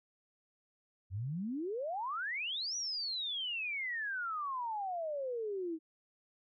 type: exponential two-way sweep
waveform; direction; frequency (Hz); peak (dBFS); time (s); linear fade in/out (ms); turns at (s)
sine; up then down; 87.7 to 5920 to 311.6; -35; 1.1-5.79; 50; 2.76
effects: none